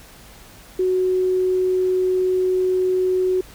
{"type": "tone", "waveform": "sine", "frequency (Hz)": 370, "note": "F#4", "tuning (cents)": 0, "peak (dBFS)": -16, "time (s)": [0.79, 3.41], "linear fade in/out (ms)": 5, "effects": ["added 50 Hz sine -50 dBFS peak until 3.54 s", "pink hiss -45 dBFS RMS until 3.54 s"]}